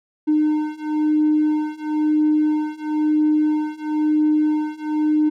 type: beating tone pair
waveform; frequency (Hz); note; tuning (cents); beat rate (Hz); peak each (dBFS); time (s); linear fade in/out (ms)
triangle; 304.3 / 305.3; D#4 / D#4; -38 / -33; 1; -17 / -16; 0.27-5.3; 20
effects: tanh soft clip ceiling -10 dBFS